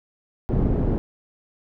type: low-pass noise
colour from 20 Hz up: pink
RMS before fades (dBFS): -21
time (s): 0.49-0.98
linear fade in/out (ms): 0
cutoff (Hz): 370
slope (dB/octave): 12
effects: none